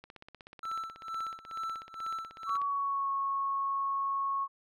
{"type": "click train", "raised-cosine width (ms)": 0.3, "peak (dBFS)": -32, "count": 43, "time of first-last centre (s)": [0.04, 2.617], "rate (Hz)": 16.3}
{"type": "tone with tremolo", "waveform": "triangle", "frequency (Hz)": 1328, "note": "E6", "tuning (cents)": 12, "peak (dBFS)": -31, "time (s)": [0.63, 2.57], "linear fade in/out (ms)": 2, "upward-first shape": "sine", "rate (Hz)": 2.2, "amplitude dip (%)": 90}
{"type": "tone with pitch glide", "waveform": "sine", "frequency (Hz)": [1127, 1099.4], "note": ["C#6", "C#6"], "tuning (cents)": [28, -15], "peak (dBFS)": -29, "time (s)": [2.46, 4.48], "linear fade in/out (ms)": 50, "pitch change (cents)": -43, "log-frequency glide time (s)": [2.62, 3.1]}
{"effects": []}